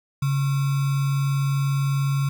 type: tone with sample-and-hold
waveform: sine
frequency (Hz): 138.59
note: C#3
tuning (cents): 0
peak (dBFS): -19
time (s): 0.22-2.29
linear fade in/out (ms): 5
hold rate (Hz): 1225
effects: none